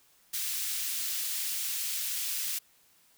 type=high-pass noise; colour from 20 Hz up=white; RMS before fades=-33 dBFS; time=0.33-2.59 s; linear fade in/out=10 ms; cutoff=2500 Hz; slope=12 dB/octave; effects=white hiss -64 dBFS RMS until 3.17 s